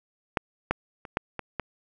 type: clicks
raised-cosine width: 0.5 ms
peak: -8 / -8 / -25 / -9 / -17 / -14 dBFS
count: 6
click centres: 0.372 / 0.71 / 1.052 / 1.171 / 1.393 / 1.597 s
effects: none

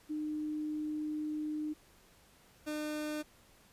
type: tone pair in turn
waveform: sine / 30% pulse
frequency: 304.4 / 302.6 Hz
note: D#4 / D#4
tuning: -38 / -48 cents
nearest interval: unison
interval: 10 cents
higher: first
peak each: -34 / -33 dBFS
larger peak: second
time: 0.09-1.74 / 2.66-3.23 s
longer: first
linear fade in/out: 20 ms
effects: pink hiss -63 dBFS RMS until 3.72 s + resampled to 32000 Hz

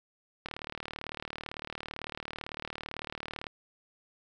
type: click train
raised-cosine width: 0.3 ms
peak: -21 dBFS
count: 115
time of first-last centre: 0.46-3.468 s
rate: 37.9 Hz
effects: none

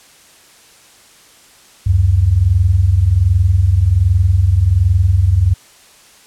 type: tone pair together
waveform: sine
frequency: 73.42 / 94.71 Hz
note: D2 / F#2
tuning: 0 / +41 cents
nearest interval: major third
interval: 441 cents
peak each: -14 / -10 dBFS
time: 1.86-5.54 s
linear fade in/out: 10 ms
effects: white hiss -45 dBFS RMS until 6.26 s + low-pass 10000 Hz 12 dB/octave

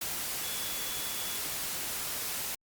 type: tone in noise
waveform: sine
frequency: 3410 Hz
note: G#7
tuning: 45 cents sharp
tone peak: -43 dBFS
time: 0.43-1.38 s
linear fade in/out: 5 ms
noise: white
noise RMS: -35 dBFS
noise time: 0.01-2.55 s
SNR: -11 dB
effects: Opus 48 kbps

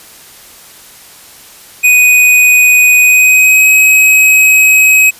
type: tone with pitch glide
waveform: square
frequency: 2489 to 2541 Hz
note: D#7 to D#7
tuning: 0 to +36 cents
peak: -4 dBFS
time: 1.83-5.11 s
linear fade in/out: 20 ms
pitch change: +36 cents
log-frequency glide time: 3-3.7 s
effects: white hiss -36 dBFS RMS until 5.19 s + resampled to 32000 Hz

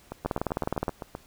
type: two click trains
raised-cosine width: 1 ms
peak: -12 / -20 dBFS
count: 13 / 9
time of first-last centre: 0.26-0.882 / 0.12-1.151 s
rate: 19.3 / 7.76 Hz
effects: pink hiss -57 dBFS RMS until 1.26 s

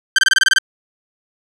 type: tone bursts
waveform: sawtooth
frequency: 1568 Hz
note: G6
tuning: in tune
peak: -5 dBFS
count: 9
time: 0.16-0.585 s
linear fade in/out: 2 ms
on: 25 ms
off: 25 ms
effects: low-pass 8000 Hz 12 dB/octave

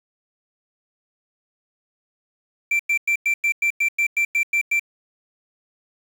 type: tone bursts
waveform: triangle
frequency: 2349 Hz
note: D7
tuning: in tune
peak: -15 dBFS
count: 12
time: 2.71-4.796 s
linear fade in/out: 5 ms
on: 84 ms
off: 98 ms
effects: 7-bit

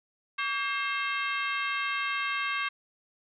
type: harmonic tone with a mistuned harmonic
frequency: 533 Hz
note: C5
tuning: 32 cents sharp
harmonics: 2 / 3 / 4 / 5 / 6 / 7 / 8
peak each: -33 / -34 / -34 / -35 / -40 / -44 / -50 dBFS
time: 0.38-2.69 s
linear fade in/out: 10 ms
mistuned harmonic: 2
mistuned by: +120 cents
effects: none

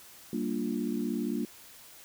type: chord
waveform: sine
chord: G minor seventh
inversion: none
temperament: equal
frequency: 196 / 233.1 / 293.7 / 349.2 Hz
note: G3 / Bb3 / D4 / F4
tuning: 0 / 0 / 0 / 0 cents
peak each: -36 / -32 / -35 / -37 dBFS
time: 0.33-1.45 s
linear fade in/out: 2 ms
effects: white hiss -52 dBFS RMS until 2.04 s

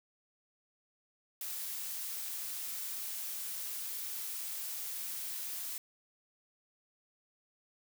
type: noise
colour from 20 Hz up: blue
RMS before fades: -40 dBFS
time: 1.41-5.78 s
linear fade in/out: 2 ms
effects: none

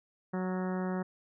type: harmonic tone with a mistuned harmonic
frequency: 185 Hz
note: F#3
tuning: in tune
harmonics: 1 / 2 / 3 / 4 / 5 / 6 / 7 / 8 / 9 / 10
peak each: -32 / -38 / -42 / -44 / -46 / -48 / -49 / -50 / -51 / -52 dBFS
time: 0.33-1.03 s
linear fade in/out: 10 ms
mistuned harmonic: 8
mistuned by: -34 cents
effects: none

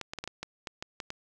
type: clicks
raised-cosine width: 0.2 ms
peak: -19 dBFS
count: 10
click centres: 0.013 / 0.135 / 0.187 / 0.24 / 0.276 / 0.43 / 0.672 / 0.825 / 1.002 / 1.104 s
effects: none

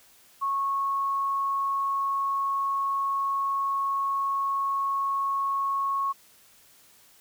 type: tone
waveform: sine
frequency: 1100 Hz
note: C#6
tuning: 14 cents flat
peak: -24 dBFS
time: 0.41-6.13 s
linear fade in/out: 20 ms
effects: white hiss -57 dBFS RMS until 7.2 s

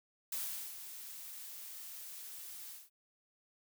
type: noise with ADSR envelope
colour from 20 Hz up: blue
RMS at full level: -38 dBFS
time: 0.32-2.9 s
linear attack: 4 ms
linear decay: 410 ms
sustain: -10 dB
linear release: 200 ms
effects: none

